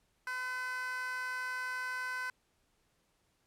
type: tone with high-pass filter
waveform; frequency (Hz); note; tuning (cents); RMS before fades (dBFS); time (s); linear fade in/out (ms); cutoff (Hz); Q
15% pulse; 507; B4; +45; -38; 0.27-2.3; 2; 1300; 9.4
effects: pink hiss -75 dBFS RMS until 3.46 s + low-pass 12000 Hz 12 dB/octave